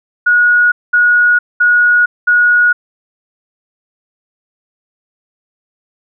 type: tone bursts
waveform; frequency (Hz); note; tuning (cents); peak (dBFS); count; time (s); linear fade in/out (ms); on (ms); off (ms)
sine; 1452; F#6; -33; -6; 4; 0.26-2.73; 10; 460; 210
effects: none